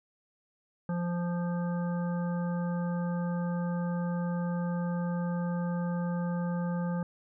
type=harmonic tone; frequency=174.2 Hz; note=F3; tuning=4 cents flat; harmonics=1 / 3 / 5 / 7 / 9; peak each=-29 / -39 / -43 / -46 / -48 dBFS; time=0.89-7.03 s; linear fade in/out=2 ms; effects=none